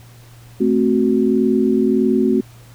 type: chord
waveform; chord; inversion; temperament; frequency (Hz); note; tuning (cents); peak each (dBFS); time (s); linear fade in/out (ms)
sine; F# diminished; first; equal; 220 / 261.6 / 370; A3 / C4 / F#4; 0 / 0 / 0; -17; 0.6-2.41; 10
effects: added 118 Hz sine -41 dBFS peak until 2.74 s + pink hiss -48 dBFS RMS until 2.74 s